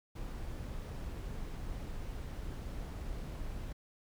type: noise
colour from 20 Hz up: brown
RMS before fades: -41 dBFS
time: 0.15-3.73 s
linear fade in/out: 10 ms
effects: none